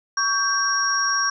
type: tone cluster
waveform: sine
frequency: 1127 / 1578 / 5600 Hz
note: C#6 / G6 / F8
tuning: +28 / +11 / +4 cents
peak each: -23 dBFS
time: 0.17-1.3 s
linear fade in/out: 5 ms
effects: none

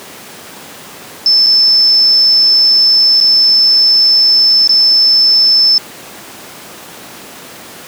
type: tone with dropouts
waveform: sine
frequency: 5274 Hz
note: E8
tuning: in tune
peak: -5 dBFS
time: 1.26-5.78 s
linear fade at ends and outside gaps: 1 ms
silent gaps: 1.463-1.467 / 3.203-3.21 / 4.675-4.693 s
effects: pink hiss -31 dBFS RMS until 7.87 s + high-pass 200 Hz 12 dB/octave

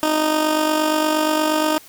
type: tone with amplitude modulation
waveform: 15% pulse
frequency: 309.2 Hz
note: D#4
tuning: 11 cents flat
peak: -8 dBFS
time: 0.03-1.78 s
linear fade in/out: 0 ms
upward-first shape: sine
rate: 48.5 Hz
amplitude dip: 50%
effects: white hiss -45 dBFS RMS until 1.88 s

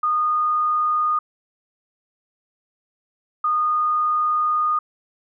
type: tone pair in turn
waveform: sine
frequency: 1228 / 1228 Hz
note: D#6 / D#6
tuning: -23 / -23 cents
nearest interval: unison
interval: 0 cents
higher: neither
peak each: -17 dBFS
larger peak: neither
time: 0.03-1.19 / 3.44-4.79 s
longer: second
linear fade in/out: 5 ms
effects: none

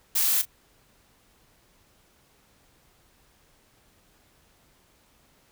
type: noise with echo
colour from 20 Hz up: blue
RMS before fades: -23 dBFS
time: 0.15-0.42 s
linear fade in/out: 10 ms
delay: 35 ms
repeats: 1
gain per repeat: -15 dB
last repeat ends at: 0.455 s
effects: pink hiss -62 dBFS RMS until 5.51 s

